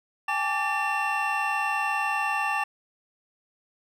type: tone cluster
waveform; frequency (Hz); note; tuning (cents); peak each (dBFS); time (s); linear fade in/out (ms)
triangle; 797 / 857 / 1160 / 1785 / 2725; G5 / A5 / D6 / A6 / F7; +28 / -46 / -22 / +24 / -43; -29; 0.28-2.64; 5
effects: none